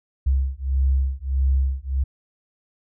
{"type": "beating tone pair", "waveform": "sine", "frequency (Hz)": [66.1, 67.7], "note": ["C2", "C#2"], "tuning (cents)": [18, -40], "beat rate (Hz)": 1.6, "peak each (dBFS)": -21, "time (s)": [0.26, 2.04], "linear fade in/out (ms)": 10, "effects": []}